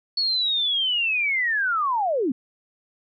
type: linear sweep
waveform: sine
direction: down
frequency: 4421 to 229.1 Hz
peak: -20 dBFS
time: 0.17-2.32 s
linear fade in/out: 5 ms
effects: none